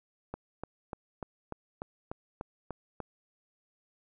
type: click train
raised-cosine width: 1 ms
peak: -23 dBFS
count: 10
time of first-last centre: 0.34-3.003 s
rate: 3.38 Hz
effects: none